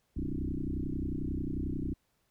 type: tone with frequency modulation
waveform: sine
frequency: 126.5 Hz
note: B2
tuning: 42 cents sharp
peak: -31 dBFS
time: 0.16-1.94 s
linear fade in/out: 10 ms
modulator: 31.2 Hz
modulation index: 6.4
effects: pink hiss -75 dBFS RMS until 2.3 s